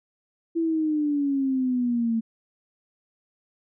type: exponential sweep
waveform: sine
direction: down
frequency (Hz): 334.6 to 223.6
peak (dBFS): -21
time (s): 0.55-2.21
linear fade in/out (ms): 20
effects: none